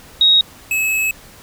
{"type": "tone pair in turn", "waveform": ["sine", "square"], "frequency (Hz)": [3775, 2584], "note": ["A#7", "E7"], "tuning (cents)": [21, -35], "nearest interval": "perfect fifth", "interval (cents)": 656, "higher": "first", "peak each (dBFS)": [-8, -16], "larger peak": "first", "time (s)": [[0.21, 0.41], [0.71, 1.11]], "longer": "second", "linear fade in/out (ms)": 2, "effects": ["pink hiss -42 dBFS RMS until 1.42 s"]}